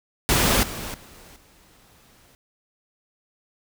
pink noise with level steps, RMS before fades -19 / -33 / -47 / -55 dBFS, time 0.29-2.35 s, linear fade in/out 0 ms, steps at 0.63 / 0.94 / 1.36 s, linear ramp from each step 2 ms, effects none

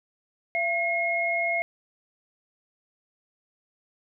sine tone pair together, 679.4 / 2157 Hz, F5 / C#7, -48 / -48 cents, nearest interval octave + minor sixth, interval 2000 cents, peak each -27 / -25 dBFS, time 0.55-1.62 s, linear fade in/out 0 ms, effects none

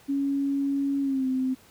sine tone with pitch glide, 278.2 to 259.6 Hz, C#4 to C4, +6 to -13 cents, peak -23 dBFS, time 0.08-1.55 s, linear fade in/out 20 ms, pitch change -119 cents, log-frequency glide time 1.01-1.27 s, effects pink hiss -55 dBFS RMS until 1.7 s + high-pass 60 Hz 12 dB/octave

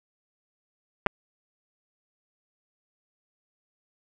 clicks, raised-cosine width 0.5 ms, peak -7 dBFS, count 2, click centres 1.063 / 1.068 s, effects none

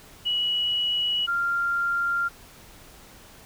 sine tone pair in turn, 2927 / 1390.2 Hz, F#7 / F6, -19 / -8 cents, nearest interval octave + minor second, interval 1289 cents, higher first, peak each -22 dBFS, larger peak neither, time 0.25-1.27 / 1.27-2.29 s, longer neither, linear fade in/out 20 ms, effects pink hiss -49 dBFS RMS until 3.45 s

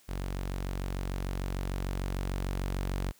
sawtooth tone with level ramp, 46.7 Hz, F#1, 17 cents sharp, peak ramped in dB -29 to -26 dBFS, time 0.08-3.12 s, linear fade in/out 20 ms, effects white hiss -62 dBFS RMS until 3.19 s

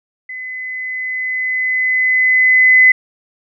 sine tone with level ramp, 2025 Hz, B6, 43 cents sharp, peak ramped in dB -25 to -4 dBFS, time 0.29-2.92 s, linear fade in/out 5 ms, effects none

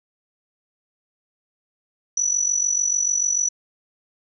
sine tone with amplitude modulation, 5920 Hz, F#8, in tune, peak -15 dBFS, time 2.17-3.49 s, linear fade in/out 5 ms, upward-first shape sine, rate 46.8 Hz, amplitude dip 75%, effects none

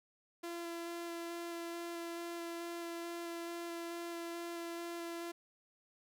sawtooth tone with vibrato, 340 Hz, F4, 46 cents flat, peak -37 dBFS, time 0.43-5.32 s, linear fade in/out 10 ms, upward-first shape square, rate 2.3 Hz, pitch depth 8 cents each way, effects none

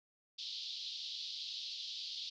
pink band-pass noise, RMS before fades -44 dBFS, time 0.38-2.3 s, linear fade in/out 10 ms, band 3300 to 4900 Hz, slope 48 dB/octave, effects none

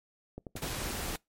click train, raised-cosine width 2 ms, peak -27 dBFS, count 8, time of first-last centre 0.38-0.994 s, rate 11.4 Hz
pink noise with exponential decay, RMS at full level -35 dBFS, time 0.56-0.69 s, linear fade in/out 5 ms, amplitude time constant 27 ms
pink noise, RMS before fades -36 dBFS, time 0.62-1.16 s, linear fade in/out 2 ms
effects noise-tail reverb RT60 0.2 s tail -25 dB re dry + MP3 64 kbps

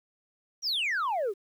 sine exponential sweep, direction down, 5950 to 367 Hz, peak -24 dBFS, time 0.62-1.34 s, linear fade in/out 50 ms, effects tanh soft clip ceiling -25 dBFS + 10-bit

